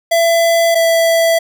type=tone pair in turn; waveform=square; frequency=670 / 662.7 Hz; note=E5 / E5; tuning=+28 / +9 cents; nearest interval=unison; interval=19 cents; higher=first; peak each=-10 dBFS; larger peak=neither; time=0.11-0.75 / 0.75-1.39 s; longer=neither; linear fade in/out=10 ms; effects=none